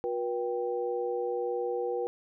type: tone cluster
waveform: sine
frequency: 360 / 481.6 / 785 Hz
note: F#4 / B4 / G5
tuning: -47 / -44 / +2 cents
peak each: -35 / -30 / -38 dBFS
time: 0.04-2.07 s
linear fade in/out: 0 ms
effects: none